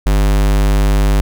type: tone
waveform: square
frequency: 50 Hz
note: G1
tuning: 35 cents sharp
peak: -10 dBFS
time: 0.06-1.21 s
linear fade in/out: 5 ms
effects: none